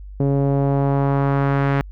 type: tone with low-pass filter sweep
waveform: sawtooth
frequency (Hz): 139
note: C#3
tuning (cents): +5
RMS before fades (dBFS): -18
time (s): 0.2-1.81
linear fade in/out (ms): 0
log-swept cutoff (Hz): 460 to 1900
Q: 1.4
effects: added 49 Hz sine -33 dBFS peak until 1.91 s